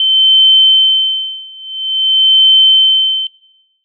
sine tone with tremolo, 3086 Hz, G7, 28 cents flat, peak -3 dBFS, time 0-3.27 s, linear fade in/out 2 ms, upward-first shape sine, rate 0.49 Hz, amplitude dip 95%, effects noise-tail reverb RT60 0.9 s tail -20 dB re dry

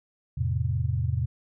sine chord, F major, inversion none, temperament equal with one note detuned, 85.17 / 110 / 130.81 Hz, F2 / A2 / C3, -43 / 0 / 0 cents, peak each -28 dBFS, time 0.37-1.26 s, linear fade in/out 10 ms, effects none

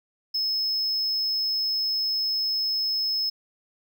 triangle tone, 5190 Hz, E8, 28 cents flat, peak -22 dBFS, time 0.34-3.3 s, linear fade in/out 10 ms, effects none

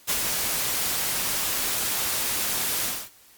white noise with ADSR envelope, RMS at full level -23 dBFS, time 0.07-3.1 s, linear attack 30 ms, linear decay 69 ms, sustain -3 dB, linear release 260 ms, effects white hiss -54 dBFS RMS until 3.37 s + Opus 48 kbps

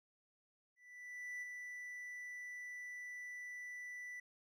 triangle tone with ADSR envelope, 1975.5 Hz, B6, in tune, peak -40 dBFS, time 0.76-4.2 s, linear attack 660 ms, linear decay 21 ms, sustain -4 dB, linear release 5 ms, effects none

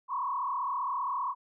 sine tone with frequency modulation, 1046.5 Hz, C6, in tune, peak -29 dBFS, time 0.08-1.35 s, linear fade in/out 50 ms, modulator 35.2 Hz, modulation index 2.4, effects none

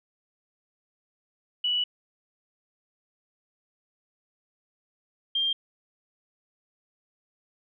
sine tone pair in turn, 2949 / 3191 Hz, F#7 / G7, -6 / +30 cents, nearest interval minor second, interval 136 cents, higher second, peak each -23 dBFS, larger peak neither, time 1.64-1.84 / 5.35-5.53 s, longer first, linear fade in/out 5 ms, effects none

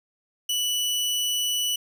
sawtooth tone, 2960 Hz, F#7, in tune, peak -20 dBFS, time 0.49-1.76 s, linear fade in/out 5 ms, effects none

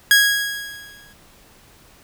sawtooth tone with exponential decay, 1651 Hz, G#6, 11 cents flat, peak -5 dBFS, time 0.11-1.13 s, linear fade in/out 1 ms, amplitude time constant 220 ms, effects pink hiss -50 dBFS RMS until 2.03 s

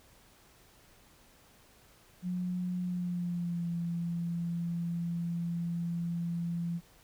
sine tone with pitch glide, 180 to 170.39 Hz, F#3 to F3, -47 to -42 cents, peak -31 dBFS, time 2.22-6.81 s, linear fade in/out 50 ms, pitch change -95 cents, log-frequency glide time 2.81-3.69 s, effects pink hiss -61 dBFS RMS until 7.03 s

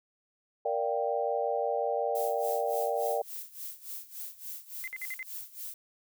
sine chord, G minor seventh, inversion first, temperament equal, 466.2 / 587.3 / 698.5 / 784 Hz, Bb4 / D5 / F5 / G5, 0 / 0 / 0 / 0 cents, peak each -32 / -32 / -35 / -33 dBFS, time 0.65-3.22 s, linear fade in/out 5 ms
violet noise with tremolo, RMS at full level -39 dBFS, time 2.15-5.74 s, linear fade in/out 2 ms, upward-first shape sine, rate 3.5 Hz, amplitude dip 85%
sine tone bursts, 2060 Hz, C7, 28 cents flat, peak -35 dBFS, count 5, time 4.84-5.228 s, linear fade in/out 0 ms, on 36 ms, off 52 ms
effects none

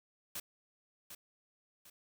white noise with echo, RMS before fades -41 dBFS, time 0.35-0.4 s, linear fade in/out 5 ms, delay 750 ms, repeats 2, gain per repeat -8 dB, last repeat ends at 1.9 s, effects none

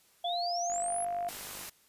sine exponential sweep, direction up, 3322 to 11270 Hz, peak -35 dBFS, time 0.24-1.05 s, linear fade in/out 10 ms
sine tone, 698.5 Hz, F5, in tune, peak -31 dBFS, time 0.24-1.29 s, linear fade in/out 5 ms
click train, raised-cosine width 0.5 ms, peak -33 dBFS, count 47, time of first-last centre 0.7-1.633 s, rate 49.3 Hz
white noise, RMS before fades -42 dBFS, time 1.28-1.7 s, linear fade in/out 10 ms
effects white hiss -65 dBFS RMS until 1.88 s + resampled to 32000 Hz

